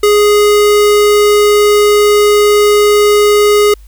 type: tone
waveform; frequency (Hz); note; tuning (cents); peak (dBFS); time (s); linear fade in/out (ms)
square; 415.3; G#4; 0; -6; 0.03-3.74; 5
effects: added 50 Hz sine -33 dBFS peak until 3.87 s + white hiss -51 dBFS RMS until 3.87 s